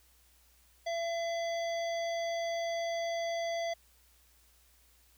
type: harmonic tone with a mistuned harmonic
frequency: 674 Hz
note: E5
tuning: 38 cents sharp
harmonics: 1 / 3 / 5 / 7 / 9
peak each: -32 / -42 / -46 / -49 / -51 dBFS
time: 0.86-3.74 s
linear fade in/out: 10 ms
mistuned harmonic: 7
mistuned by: -16 cents
effects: added 60 Hz sine -66 dBFS peak until 5.17 s + white hiss -66 dBFS RMS until 5.17 s